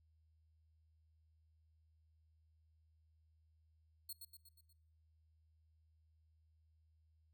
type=tone with echo; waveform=5% pulse; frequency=4308 Hz; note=C8; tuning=50 cents sharp; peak=-38 dBFS; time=4.09-4.13 s; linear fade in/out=5 ms; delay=120 ms; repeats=5; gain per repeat=-5 dB; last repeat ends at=4.73 s; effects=noise-tail reverb RT60 0.8 s tail -22 dB re dry + added 79 Hz sine -70 dBFS peak until 7.33 s